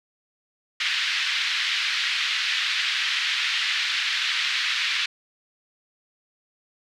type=band-pass noise; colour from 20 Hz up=white; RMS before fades=-25 dBFS; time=0.8-5.06 s; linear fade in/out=5 ms; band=1600 to 3900 Hz; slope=24 dB/octave; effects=none